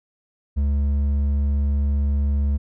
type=tone with hard clipping; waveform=sine; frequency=71.2 Hz; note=C#2; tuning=47 cents sharp; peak=-19 dBFS; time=0.56-2.58 s; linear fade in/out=20 ms; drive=5 dB; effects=none